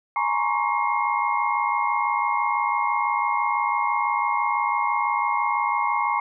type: tone cluster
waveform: sine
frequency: 840 / 938 / 1050 / 1116 / 2138 Hz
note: G#5 / A#5 / C6 / C#6 / C7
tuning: +19 / +11 / +6 / +11 / +37 cents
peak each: -27 / -25 / -28 / -26 / -29 dBFS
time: 0.16-6.2 s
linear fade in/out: 2 ms
effects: none